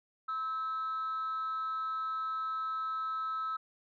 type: tone with frequency modulation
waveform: sine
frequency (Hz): 1300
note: E6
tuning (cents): -24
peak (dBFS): -31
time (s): 0.28-3.57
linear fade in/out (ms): 10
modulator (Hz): 275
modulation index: 0.23
effects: tanh soft clip ceiling -30 dBFS